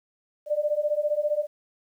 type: beating tone pair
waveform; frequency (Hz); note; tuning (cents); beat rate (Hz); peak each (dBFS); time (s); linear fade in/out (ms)
sine; 587.3 / 602.3; D5 / D5; 0 / +44; 15; -26 / -25; 0.46-1.47; 50
effects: 10-bit